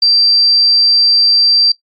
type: tone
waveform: sine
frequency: 4699 Hz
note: D8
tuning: in tune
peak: -6 dBFS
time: 0.02-1.72 s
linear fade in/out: 5 ms
effects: noise-tail reverb RT60 0.1 s tail -17 dB re dry + MP3 48 kbps